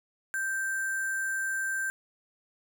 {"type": "tone with sample-and-hold", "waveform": "sine", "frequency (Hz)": 1568, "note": "G6", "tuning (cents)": 0, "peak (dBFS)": -28, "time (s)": [0.34, 1.9], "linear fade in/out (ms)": 0, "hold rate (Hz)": 8820, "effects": []}